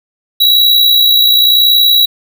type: tone with amplitude modulation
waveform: square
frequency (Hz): 3894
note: B7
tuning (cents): -25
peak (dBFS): -4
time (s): 0.4-2.06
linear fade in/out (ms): 10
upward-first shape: sine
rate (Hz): 60.9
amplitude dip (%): 45
effects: none